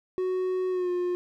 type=tone with pitch glide; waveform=triangle; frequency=370 to 356.6 Hz; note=F#4 to F4; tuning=0 to +36 cents; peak=-23 dBFS; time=0.18-1.15 s; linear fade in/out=0 ms; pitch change=-64 cents; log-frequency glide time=0.7-0.9 s; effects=none